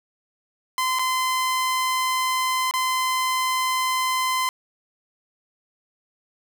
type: tone with dropouts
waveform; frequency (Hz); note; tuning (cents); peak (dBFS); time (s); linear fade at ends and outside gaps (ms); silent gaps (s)
sawtooth; 1030; C6; -28; -17; 0.78-4.49; 1; 0.988-0.993 / 2.711-2.738
effects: none